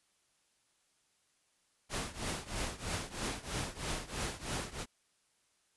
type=noise with tremolo; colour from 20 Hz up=pink; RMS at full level=-35 dBFS; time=1.89-4.86 s; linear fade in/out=50 ms; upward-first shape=triangle; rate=3.1 Hz; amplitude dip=90%; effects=white hiss -74 dBFS RMS until 5.76 s + resampled to 24000 Hz

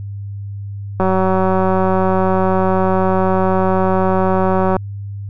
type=click train; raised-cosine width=1 ms; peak=-3 dBFS; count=709; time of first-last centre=1-4.766 s; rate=188 Hz; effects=added 100 Hz sine -24 dBFS peak until 5.29 s

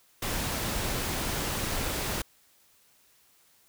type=noise; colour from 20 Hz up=pink; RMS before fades=-31 dBFS; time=0.22-2.22 s; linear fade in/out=5 ms; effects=white hiss -63 dBFS RMS until 3.68 s

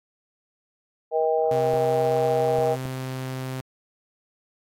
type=harmonic tone; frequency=158.8 Hz; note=D#3; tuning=36 cents sharp; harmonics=3 / 4 / 5; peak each=-22 / -24 / -26 dBFS; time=1.11-2.77 s; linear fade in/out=50 ms
type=tone; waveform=sawtooth; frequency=130.3 Hz; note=C3; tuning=7 cents flat; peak=-25 dBFS; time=1.51-3.61 s; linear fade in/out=5 ms
type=clicks; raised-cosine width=2 ms; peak=-21 dBFS; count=3; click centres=1.738 / 2.586 / 2.855 s
effects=AAC 64 kbps

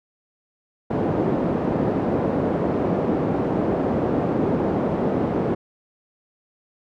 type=band-pass noise; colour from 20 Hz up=pink; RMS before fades=-22 dBFS; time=0.9-5.55 s; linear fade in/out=10 ms; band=190 to 540 Hz; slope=12 dB/octave; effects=none

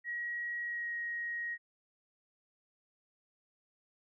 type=tone with pitch glide; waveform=sine; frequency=1904 to 1885.4 Hz; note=A#6 to A#6; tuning=+36 to +19 cents; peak=-35 dBFS; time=0.04-1.58 s; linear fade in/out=50 ms; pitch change=-17 cents; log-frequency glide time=0.61-0.95 s; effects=none

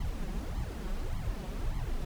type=noise with flanger; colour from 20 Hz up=brown; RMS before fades=-34 dBFS; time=0-2.05 s; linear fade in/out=5 ms; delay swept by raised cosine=0.94 to 5.44 ms; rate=1.7 Hz; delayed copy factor=+1; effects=none

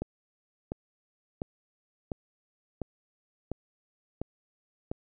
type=click train; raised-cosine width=2 ms; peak=-19 dBFS; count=8; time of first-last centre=0.02-4.915 s; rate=1.43 Hz; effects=none

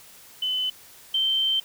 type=tone pair in turn; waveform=sine; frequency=3026 / 3116 Hz; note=F#7 / G7; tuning=+38 / -11 cents; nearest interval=minor second; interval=51 cents; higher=second; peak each=-23 / -20 dBFS; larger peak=second; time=0.42-0.7 / 1.14-1.6 s; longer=second; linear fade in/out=5 ms; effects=white hiss -49 dBFS RMS until 1.64 s

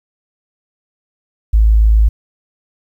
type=tone; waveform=sine; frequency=54 Hz; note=A1; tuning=32 cents flat; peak=-6 dBFS; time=1.53-2.09 s; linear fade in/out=10 ms; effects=8-bit

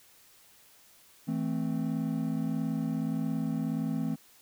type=chord; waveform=triangle; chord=A minor; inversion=second; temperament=equal with one note detuned; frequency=162.83 / 220 / 261.6 Hz; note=E3 / A3 / C4; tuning=-21 / 0 / 0 cents; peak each=-31 dBFS; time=1.27-4.16 s; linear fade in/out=20 ms; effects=white hiss -59 dBFS RMS until 4.41 s

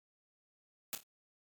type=noise with echo; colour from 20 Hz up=white; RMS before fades=-37 dBFS; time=0.93-0.95 s; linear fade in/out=0 ms; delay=27 ms; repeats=3; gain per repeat=-9 dB; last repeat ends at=1.031 s; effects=MP3 96 kbps

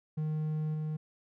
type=tone with level steps; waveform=triangle; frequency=154.5 Hz; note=D#3; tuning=12 cents flat; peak=-28 / -30 dBFS; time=0.17-0.97 s; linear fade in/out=10 ms; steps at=0.74 s; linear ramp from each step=5 ms; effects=none

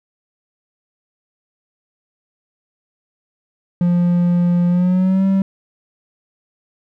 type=tone with pitch glide; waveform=triangle; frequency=175.1 to 193.17 Hz; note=F3 to G3; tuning=+5 to -25 cents; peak=-10 dBFS; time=3.81-5.42 s; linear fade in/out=2 ms; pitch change=+170 cents; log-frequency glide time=4.68-5.25 s; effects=none

